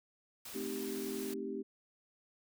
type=noise; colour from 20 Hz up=white; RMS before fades=-47 dBFS; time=0.45-1.34 s; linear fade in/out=5 ms
type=chord; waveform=sine; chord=A half-diminished seventh; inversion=none; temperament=equal; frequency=220 / 261.6 / 311.1 / 392 Hz; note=A3 / C4 / Eb4 / G4; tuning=0 / 0 / 0 / 0 cents; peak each=-44 / -43 / -45 / -40 dBFS; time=0.54-1.63 s; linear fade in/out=20 ms
effects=none